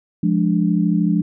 sine chord, D diminished, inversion first, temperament equal, 174.61 / 207.7 / 293.7 Hz, F3 / Ab3 / D4, 0 / 0 / 0 cents, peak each -17 / -19 / -21 dBFS, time 0.23-1.22 s, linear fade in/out 5 ms, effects none

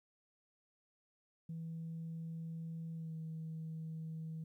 sine tone with pitch glide, 163.7 to 160.15 Hz, E3 to E3, -12 to -50 cents, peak -40 dBFS, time 1.49-4.44 s, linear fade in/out 5 ms, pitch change -38 cents, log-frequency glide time 2.94-3.14 s, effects tanh soft clip ceiling -38 dBFS + 13-bit

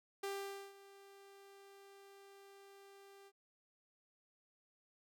sawtooth tone with ADSR envelope, 395.5 Hz, G4, 15 cents sharp, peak -35 dBFS, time 0.23-3.32 s, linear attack 7 ms, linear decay 490 ms, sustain -19 dB, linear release 51 ms, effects none

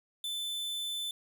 45% pulse tone, 3520 Hz, A7, in tune, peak -34 dBFS, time 0.24-1.11 s, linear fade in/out 2 ms, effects none

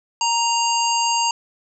harmonic tone with a mistuned harmonic, 932.3 Hz, A#5, in tune, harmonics 1 / 3 / 5 / 7 / 8, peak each -19 / -24 / -26 / -27 / -28 dBFS, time 0.21-1.31 s, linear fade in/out 2 ms, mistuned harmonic 5, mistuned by +26 cents, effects none

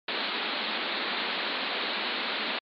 white band-pass noise, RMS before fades -31 dBFS, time 0.08-2.59 s, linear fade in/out 5 ms, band 190 to 4300 Hz, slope 96 dB/octave, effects MP3 48 kbps

